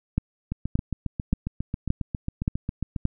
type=two click trains; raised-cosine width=5 ms; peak=-15 / -9 dBFS; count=19 / 6; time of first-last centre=0.52-2.962 / 0.18-3.054 s; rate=7.37 / 1.74 Hz; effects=none